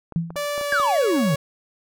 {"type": "clicks", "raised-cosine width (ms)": 1, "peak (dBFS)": -22, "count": 7, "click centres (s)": [0.123, 0.305, 0.358, 0.579, 0.612, 0.726, 0.799]}
{"type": "tone with exponential decay", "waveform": "sine", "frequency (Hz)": 167, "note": "E3", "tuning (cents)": 23, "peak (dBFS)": -16, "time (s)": [0.16, 0.46], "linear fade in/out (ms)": 0, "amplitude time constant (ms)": 64}
{"type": "tone with pitch glide", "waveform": "sawtooth", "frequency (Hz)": [582, 557.6], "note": ["D5", "C#5"], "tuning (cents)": [-16, 10], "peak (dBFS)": -20, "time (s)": [0.36, 1.36], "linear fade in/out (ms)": 5, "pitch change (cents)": -74, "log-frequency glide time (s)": [0.55, 1.15]}
{"type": "exponential sweep", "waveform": "triangle", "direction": "down", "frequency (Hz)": [1700, 139.7], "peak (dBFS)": -16, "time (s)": [0.72, 1.35], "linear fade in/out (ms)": 2}
{"effects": []}